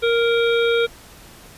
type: harmonic tone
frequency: 466.2 Hz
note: A#4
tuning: in tune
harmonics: 1 / 3 / 5 / 7 / 8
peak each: -16 / -24 / -27 / -29 / -29 dBFS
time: 0.02-0.87 s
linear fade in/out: 20 ms
effects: pink hiss -44 dBFS RMS until 1.57 s + resampled to 32000 Hz